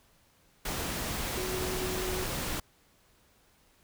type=tone in noise; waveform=sine; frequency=369.3 Hz; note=F#4; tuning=3 cents flat; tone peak=-35 dBFS; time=1.37-2.24 s; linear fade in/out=5 ms; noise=pink; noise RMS=-34 dBFS; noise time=0.65-2.6 s; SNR=-4 dB; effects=pink hiss -65 dBFS RMS until 3.83 s